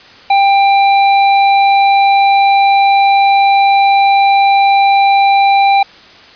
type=tone with hard clipping; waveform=triangle; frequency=792 Hz; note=G5; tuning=18 cents sharp; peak=-8 dBFS; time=0.3-5.83 s; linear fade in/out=5 ms; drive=18 dB; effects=white hiss -38 dBFS RMS until 6.35 s + resampled to 11025 Hz